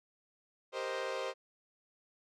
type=chord; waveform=sawtooth; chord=C minor seventh; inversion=second; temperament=equal; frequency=392 / 466.2 / 523.3 / 622.3 Hz; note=G4 / Bb4 / C5 / Eb5; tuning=0 / 0 / 0 / 0 cents; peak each=-39 / -39 / -34 / -39 dBFS; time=0.72-1.34 s; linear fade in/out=50 ms; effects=low-pass 5000 Hz 12 dB/octave